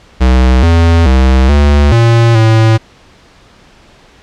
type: tone with pitch steps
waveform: square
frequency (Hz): 63.5 / 83.6 / 65 / 72.4 / 116.1 / 111.5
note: B1 / E2 / C2 / D2 / A#2 / A2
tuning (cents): +49 / +25 / -11 / -24 / -7 / +23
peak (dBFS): -5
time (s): 0.2-2.78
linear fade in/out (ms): 20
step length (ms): 430
effects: pink hiss -42 dBFS RMS until 4.22 s + low-pass 5000 Hz 12 dB/octave